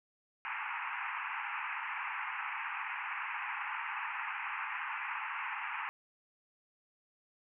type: band-pass noise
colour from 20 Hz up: pink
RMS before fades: -39 dBFS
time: 0.45-5.89 s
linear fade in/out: 0 ms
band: 830 to 2700 Hz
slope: 96 dB/octave
effects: none